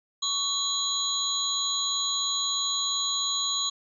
sine tone cluster, 1119 / 3317 / 3757 / 4007 / 6730 Hz, C#6 / G#7 / A#7 / B7 / G#8, +16 / -3 / +13 / +24 / +22 cents, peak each -35 / -33 / -36 / -28 / -31 dBFS, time 0.22-3.7 s, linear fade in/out 10 ms, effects none

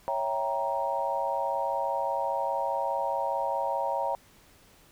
sine chord, C# diminished seventh, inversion none, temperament equal with one note detuned, 554.4 / 659.3 / 784 / 936.6 Hz, C#5 / E5 / G5 / Bb5, 0 / 0 / 0 / +8 cents, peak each -32 / -34 / -33 / -30 dBFS, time 0.08-4.15 s, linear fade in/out 0 ms, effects pink hiss -58 dBFS RMS until 4.91 s

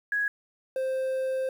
sine / triangle tone pair in turn, 1664 / 524.1 Hz, G#6 / C5, +3 / +3 cents, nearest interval octave + minor sixth, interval 2000 cents, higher first, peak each -24 dBFS, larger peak neither, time 0.12-0.28 / 0.76-1.49 s, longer second, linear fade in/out 2 ms, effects 9-bit

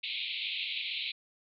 white band-pass noise, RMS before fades -36 dBFS, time 0.03-1.12 s, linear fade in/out 10 ms, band 2200 to 4100 Hz, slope 96 dB/octave, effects none

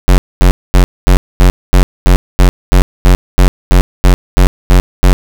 square tone bursts, 45.6 Hz, F#1, 24 cents flat, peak -3 dBFS, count 16, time 0.08-5.13 s, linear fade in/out 0 ms, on 100 ms, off 230 ms, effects none

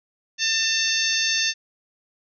harmonic tone, 896 Hz, A5, 31 cents sharp, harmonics 2 / 3 / 4 / 5 / 6 / 7, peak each -27 / -27 / -27 / -27 / -27 / -27 dBFS, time 0.38-1.54 s, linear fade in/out 50 ms, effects none

